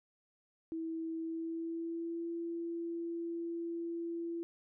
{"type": "tone with pitch glide", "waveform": "sine", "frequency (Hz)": [325.7, 337.2], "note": ["E4", "E4"], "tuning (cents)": [-21, 39], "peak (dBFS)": -36, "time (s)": [0.72, 4.43], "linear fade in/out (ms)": 0, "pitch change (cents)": 60, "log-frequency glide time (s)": [1.19, 2.29], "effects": []}